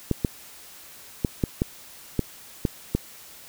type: clicks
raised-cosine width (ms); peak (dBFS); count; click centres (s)
3; -8; 8; 0.113 / 0.248 / 1.248 / 1.438 / 1.619 / 2.193 / 2.652 / 2.95
effects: white hiss -46 dBFS RMS until 3.48 s